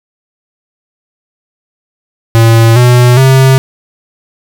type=tone with pitch steps; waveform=square; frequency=114.2 / 123.11 / 132.71 Hz; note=A#2 / B2 / C3; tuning=-35 / -5 / +25 cents; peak=-3 dBFS; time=2.35-3.58 s; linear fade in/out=0 ms; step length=410 ms; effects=none